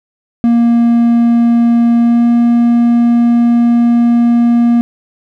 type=tone with pitch glide; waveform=triangle; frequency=234.8 to 236.6 Hz; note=A#3 to A#3; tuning=+13 to +26 cents; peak=-4 dBFS; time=0.44-4.81 s; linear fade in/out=0 ms; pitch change=+13 cents; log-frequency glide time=1.99-2.27 s; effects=none